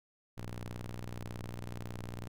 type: ring-modulated tone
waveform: sawtooth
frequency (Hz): 60.2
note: B1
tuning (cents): -44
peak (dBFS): -33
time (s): 0.37-2.28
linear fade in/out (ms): 10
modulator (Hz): 49.3
effects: none